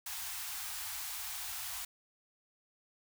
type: band-stop noise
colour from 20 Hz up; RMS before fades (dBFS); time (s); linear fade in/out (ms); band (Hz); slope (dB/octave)
white; -41; 0.06-1.85; 5; 100 to 700; 96
effects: none